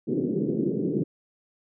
white band-pass noise, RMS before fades -26 dBFS, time 0.07-1.04 s, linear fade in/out 20 ms, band 140 to 420 Hz, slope 48 dB/octave, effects none

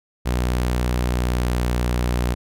sawtooth tone with pitch glide, 61.3 to 60.77 Hz, B1 to B1, -12 to -27 cents, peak -15 dBFS, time 0.25-2.35 s, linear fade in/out 20 ms, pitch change -15 cents, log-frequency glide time 1.04-1.55 s, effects none

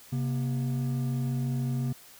triangle tone pair together, 132.62 / 238.5 Hz, C3 / A#3, +24 / +40 cents, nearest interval minor seventh, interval 1016 cents, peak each -25 / -31 dBFS, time 0.12-1.93 s, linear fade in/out 10 ms, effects tanh soft clip ceiling -18 dBFS + white hiss -52 dBFS RMS until 2.19 s

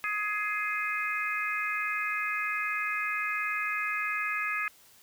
harmonic tone, 418.7 Hz, G#4, 14 cents sharp, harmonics 3 / 4 / 5 / 6, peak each -34 / -34 / -34 / -34 dBFS, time 0.04-4.68 s, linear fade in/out 0 ms, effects white hiss -58 dBFS RMS until 5.02 s

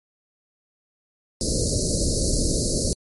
pink band-stop noise, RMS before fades -22 dBFS, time 1.41-2.93 s, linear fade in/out 0 ms, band 610 to 4200 Hz, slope 96 dB/octave, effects MP3 48 kbps

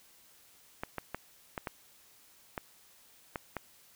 clicks, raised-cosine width 0.5 ms, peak -20 dBFS, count 8, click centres 0.835 / 0.983 / 1.146 / 1.578 / 1.672 / 2.578 / 3.358 / 3.567 s, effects white hiss -61 dBFS RMS until 3.95 s

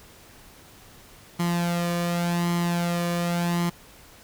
sawtooth tone with flanger, 172.7 Hz, F3, 19 cents flat, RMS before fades -25 dBFS, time 1.39-3.7 s, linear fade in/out 10 ms, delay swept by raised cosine 0.96 to 1.74 ms, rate 0.88 Hz, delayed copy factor +0.6, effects pink hiss -50 dBFS RMS until 4.23 s

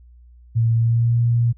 sine tone with pitch glide, 114.6 to 118.23 Hz, A#2 to A#2, -29 to +25 cents, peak -14 dBFS, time 0.55-1.53 s, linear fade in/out 20 ms, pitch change +54 cents, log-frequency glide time 0.74-1.16 s, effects added 60 Hz sine -44 dBFS peak until 1.57 s

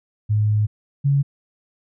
sine tone pair in turn, 105.9 / 140.18 Hz, G#2 / C#3, +34 / +20 cents, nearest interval perfect fourth, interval 486 cents, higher second, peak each -15 / -14 dBFS, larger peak second, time 0.29-0.67 / 1.04-1.23 s, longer first, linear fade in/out 20 ms, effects none

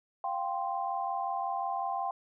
sine chord, F suspended second, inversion none, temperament equal, 698.5 / 784 / 1046.5 Hz, F5 / G5 / C6, 0 / 0 / 0 cents, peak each -36 / -33 / -36 dBFS, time 0.24-2.11 s, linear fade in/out 2 ms, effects none

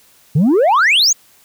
sine exponential sweep, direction up, 134.7 to 7040 Hz, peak -6 dBFS, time 0.35-1.13 s, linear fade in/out 10 ms, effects tanh soft clip ceiling -8 dBFS + white hiss -50 dBFS RMS until 1.44 s

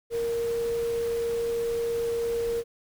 sine tone in noise, 466.2 Hz, A#4, in tune, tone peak -25 dBFS, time 0.1-2.64 s, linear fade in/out 50 ms, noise pink, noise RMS -42 dBFS, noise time 0.1-2.64 s, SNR +14 dB, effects none

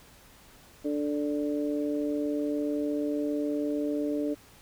harmonic tone, 146.83 Hz, D3, in tune, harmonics 2 / 3 / 4, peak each -28 / -34 / -35 dBFS, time 0.84-4.35 s, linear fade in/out 20 ms, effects pink hiss -55 dBFS RMS until 4.61 s

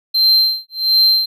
triangle tone with tremolo, 4133 Hz, C8, 22 cents flat, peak -7 dBFS, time 0.14-1.26 s, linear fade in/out 10 ms, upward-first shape sine, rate 1.4 Hz, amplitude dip 100%, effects none

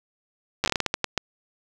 slowing click train, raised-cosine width 0.2 ms, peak -5 dBFS, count 12, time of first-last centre 0.64-1.177 s, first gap 9 ms, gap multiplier 1.31, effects none

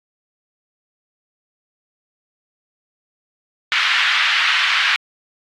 white band-pass noise, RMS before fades -17 dBFS, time 3.72-4.96 s, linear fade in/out 0 ms, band 1300 to 3200 Hz, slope 24 dB/octave, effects AAC 48 kbps

